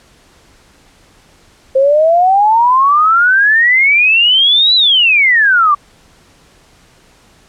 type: exponential two-way sweep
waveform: sine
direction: up then down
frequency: 522 to 4031 to 1139 Hz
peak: -6 dBFS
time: 1.75-5.75 s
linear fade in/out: 10 ms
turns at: 4.75 s
effects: pink hiss -47 dBFS RMS until 7.48 s + low-pass 9000 Hz 12 dB/octave